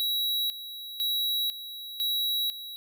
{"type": "tone with tremolo", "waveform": "square", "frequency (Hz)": 3879, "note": "B7", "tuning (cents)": -32, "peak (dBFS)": -26, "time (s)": [0, 2.76], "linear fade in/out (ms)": 0, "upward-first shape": "square", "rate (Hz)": 1, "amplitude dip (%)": 75, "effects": []}